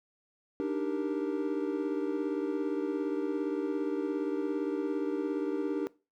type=chord; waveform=triangle; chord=Eb major seventh; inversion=third; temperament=equal; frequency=293.7 / 311.1 / 392 / 466.2 Hz; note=D4 / Eb4 / G4 / Bb4; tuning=0 / 0 / 0 / 0 cents; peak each=-31 / -35 / -33 / -35 dBFS; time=0.6-5.87 s; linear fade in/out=0 ms; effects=noise-tail reverb RT60 0.3 s tail -21 dB re dry